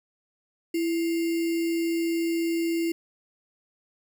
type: tone with sample-and-hold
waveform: sine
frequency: 333.2 Hz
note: E4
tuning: 19 cents sharp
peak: -23 dBFS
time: 0.74-2.92 s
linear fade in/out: 5 ms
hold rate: 2450 Hz
effects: none